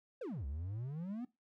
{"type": "exponential two-way sweep", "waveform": "triangle", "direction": "down then up", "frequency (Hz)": [561, 65, 256.8], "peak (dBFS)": -37, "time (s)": [0.21, 1.25], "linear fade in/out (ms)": 5, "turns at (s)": 0.46, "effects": ["noise-tail reverb RT60 0.2 s tail -17 dB re dry"]}